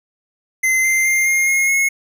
square tone with pitch steps, 2063 / 2085 / 2106 / 2128 / 2151 / 2173 Hz, C7 / C7 / C7 / C7 / C7 / C#7, -25 / -7 / +11 / +29 / +47 / -35 cents, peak -14 dBFS, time 0.63-1.89 s, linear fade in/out 10 ms, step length 210 ms, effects none

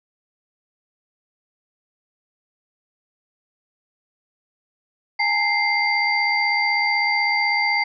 sine tone cluster, 826 / 902 / 2097 / 4669 Hz, G#5 / A5 / C7 / D8, -10 / +43 / +3 / -11 cents, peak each -25 / -27 / -19 / -27 dBFS, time 5.19-7.84 s, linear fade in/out 10 ms, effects none

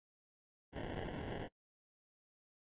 violet noise with sample-and-hold, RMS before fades -43 dBFS, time 0.72-1.49 s, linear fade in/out 50 ms, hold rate 1225 Hz, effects noise-tail reverb RT60 0.1 s tail -22 dB re dry + resampled to 8000 Hz

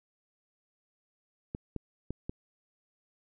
clicks, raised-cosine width 3 ms, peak -22 dBFS, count 4, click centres 1.549 / 1.763 / 2.106 / 2.295 s, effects none

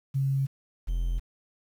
sine / triangle tone pair in turn, 136.1 / 42.75 Hz, C#3 / F1, -31 / -36 cents, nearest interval octave + minor sixth, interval 2005 cents, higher first, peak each -23 dBFS, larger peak neither, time 0.14-0.47 / 0.87-1.2 s, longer neither, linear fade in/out 20 ms, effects 9-bit

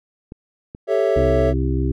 clicks, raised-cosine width 3 ms, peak -21 dBFS, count 2, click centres 0.321 / 0.749 s
triangle chord, A dominant seventh, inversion third, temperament equal, 392 / 440 / 554.4 / 659.3 Hz, G4 / A4 / C#5 / E5, 0 / 0 / 0 / 0 cents, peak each -19 dBFS, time 0.87-1.54 s, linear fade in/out 50 ms
harmonic tone, 65.41 Hz, C2, in tune, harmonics 1 / 2 / 4 / 5 / 6, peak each -20 / -23 / -26 / -27 / -28 dBFS, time 1.16-1.92 s, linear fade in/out 5 ms
effects none

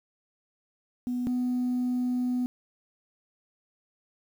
sine tone pair in turn, 246.9 / 248.8 Hz, B3 / B3, 0 / +13 cents, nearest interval unison, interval 13 cents, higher second, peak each -26 / -23 dBFS, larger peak second, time 1.07-1.27 / 1.27-2.46 s, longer second, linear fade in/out 0 ms, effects tanh soft clip ceiling -23 dBFS + 9-bit

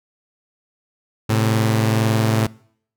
sawtooth tone pair together, 110.23 / 132.2 Hz, A2 / C3, +4 / +18 cents, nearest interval minor third, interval 314 cents, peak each -12 / -19 dBFS, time 1.29-2.47 s, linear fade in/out 10 ms, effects noise-tail reverb RT60 0.6 s tail -23 dB re dry

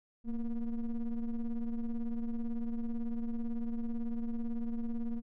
triangle ring-modulated tone, 120 Hz, B2, 49 cents flat, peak -27 dBFS, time 0.24-5.22 s, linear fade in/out 50 ms, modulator 111 Hz, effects none

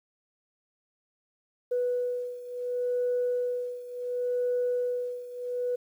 sine beating tone pair, 492.3 / 493 Hz, B4 / B4, -6 / -3 cents, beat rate 0.7 Hz, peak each -28 / -31 dBFS, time 1.71-5.76 s, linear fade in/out 10 ms, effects tanh soft clip ceiling -20 dBFS + 10-bit

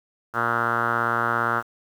5% pulse tone with low-pass filter, 117.5 Hz, A#2, 14 cents sharp, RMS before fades -23 dBFS, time 0.33-1.63 s, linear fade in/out 50 ms, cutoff 1400 Hz, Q 5.5, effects 8-bit

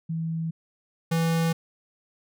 sine / square tone pair in turn, 163.1 / 164.9 Hz, E3 / E3, -18 / +1 cents, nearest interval unison, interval 19 cents, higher second, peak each -26 / -22 dBFS, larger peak second, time 0.09-0.51 / 1.11-1.53 s, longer neither, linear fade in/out 10 ms, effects none

